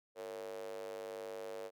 square tone with high-pass filter, 50.6 Hz, G#1, 44 cents flat, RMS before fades -45 dBFS, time 0.15-1.71 s, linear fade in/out 50 ms, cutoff 500 Hz, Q 9.4, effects none

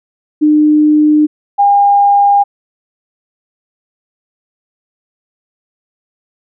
sine tone pair in turn, 302.4 / 807.3 Hz, D#4 / G#5, -49 / -49 cents, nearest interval octave + perfect fourth, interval 1700 cents, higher second, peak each -5 dBFS, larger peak neither, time 0.41-1.27 / 1.58-2.44 s, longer neither, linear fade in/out 20 ms, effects none

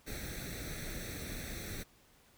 pink noise with comb filter, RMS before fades -42 dBFS, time 0.06-1.84 s, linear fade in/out 20 ms, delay 0.5 ms, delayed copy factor +0.8, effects pink hiss -65 dBFS RMS until 2.37 s

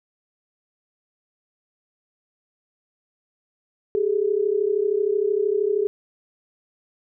sine tone pair together, 392.8 / 425.8 Hz, G4 / G#4, +4 / +43 cents, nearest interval minor second, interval 139 cents, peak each -22 / -21 dBFS, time 3.95-5.87 s, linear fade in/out 0 ms, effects none

